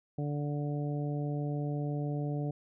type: harmonic tone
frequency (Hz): 146.1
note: D3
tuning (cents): -9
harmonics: 1 / 2 / 3 / 4 / 5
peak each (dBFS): -32 / -38 / -42 / -44 / -46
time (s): 0.18-2.51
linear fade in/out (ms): 5
effects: none